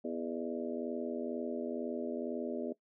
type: harmonic tone with a mistuned harmonic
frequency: 82.1 Hz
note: E2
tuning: 6 cents flat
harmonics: 3 / 4 / 5 / 6 / 7 / 8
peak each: -39 / -42 / -41 / -46 / -42 / -49 dBFS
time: 0.04-2.73 s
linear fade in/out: 10 ms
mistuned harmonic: 7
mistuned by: +64 cents
effects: noise-tail reverb RT60 0.1 s tail -19 dB re dry